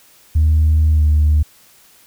sine tone with pitch glide, 77.78 to 75.65 Hz, D#2 to D#2, 0 to -48 cents, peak -8 dBFS, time 0.35-1.43 s, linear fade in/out 10 ms, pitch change -48 cents, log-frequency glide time 0.93-1.03 s, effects tanh soft clip ceiling -7 dBFS + white hiss -49 dBFS RMS until 2.06 s

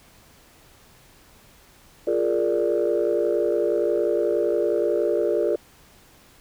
sine chord, Bb dominant seventh, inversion second, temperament equal, 349.2 / 415.3 / 466.2 / 587.3 Hz, F4 / Ab4 / Bb4 / D5, 0 / 0 / 0 / 0 cents, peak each -24 dBFS, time 2.07-5.56 s, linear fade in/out 5 ms, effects tanh soft clip ceiling -12 dBFS + pink hiss -53 dBFS RMS until 6.4 s

